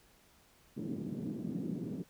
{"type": "band-pass noise", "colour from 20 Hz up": "white", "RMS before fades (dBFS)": -39, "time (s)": [0.76, 2.04], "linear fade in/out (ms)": 20, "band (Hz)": [150, 290], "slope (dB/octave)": 24, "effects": ["pink hiss -65 dBFS RMS until 2.09 s"]}